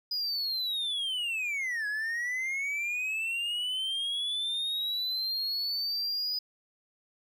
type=linear two-way sweep; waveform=triangle; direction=down then up; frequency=4978 to 1661.2 to 4978 Hz; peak=-28 dBFS; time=0.11-6.39 s; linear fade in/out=5 ms; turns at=1.87 s; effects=none